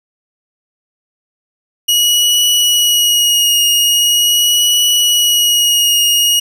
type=tone with vibrato; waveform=sawtooth; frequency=2900 Hz; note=F#7; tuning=35 cents flat; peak=-6 dBFS; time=1.88-6.4 s; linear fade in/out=10 ms; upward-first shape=triangle; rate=0.42 Hz; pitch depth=23 cents each way; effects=none